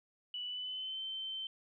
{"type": "tone with pitch glide", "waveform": "sine", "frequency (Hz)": [2960, 3095], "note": ["F#7", "G7"], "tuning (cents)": [0, -23], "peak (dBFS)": -38, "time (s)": [0.34, 1.47], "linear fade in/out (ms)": 2, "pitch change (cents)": 77, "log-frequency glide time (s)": [0.45, 1.01], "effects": []}